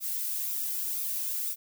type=noise with flanger; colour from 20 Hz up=violet; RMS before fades=-32 dBFS; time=0-1.56 s; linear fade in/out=50 ms; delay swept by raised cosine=0.81 to 2.01 ms; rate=2 Hz; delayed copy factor=+0.5; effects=none